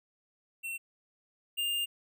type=tone pair in turn; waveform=square; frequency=2711 / 2807 Hz; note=E7 / F7; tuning=+48 / +8 cents; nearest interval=minor second; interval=60 cents; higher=second; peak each=-36 / -30 dBFS; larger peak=second; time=0.63-0.78 / 1.57-1.86 s; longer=second; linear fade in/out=20 ms; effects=none